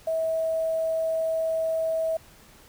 sine tone with quantisation, 647 Hz, E5, 32 cents flat, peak -23 dBFS, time 0.07-2.17 s, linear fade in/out 5 ms, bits 8, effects pink hiss -53 dBFS RMS until 2.68 s

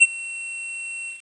square tone with ADSR envelope, 2718 Hz, F7, 48 cents flat, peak -7 dBFS, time 0-1.22 s, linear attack 26 ms, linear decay 32 ms, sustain -23 dB, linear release 140 ms, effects resampled to 22050 Hz + 8-bit

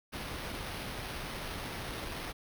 pink noise with sample-and-hold, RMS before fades -40 dBFS, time 0.12-2.33 s, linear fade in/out 20 ms, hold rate 7350 Hz, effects none

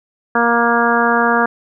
harmonic tone, 235.1 Hz, A#3, 15 cents sharp, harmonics 1 / 2 / 3 / 4 / 5 / 6 / 7, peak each -19 / -19 / -19 / -19 / -19 / -19 / -19 dBFS, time 0.35-1.46 s, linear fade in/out 5 ms, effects none

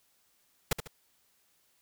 pink noise with echo, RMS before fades -26 dBFS, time 0.71-0.73 s, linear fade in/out 5 ms, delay 73 ms, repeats 2, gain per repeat -9 dB, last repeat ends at 0.876 s, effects white hiss -70 dBFS RMS until 1.81 s

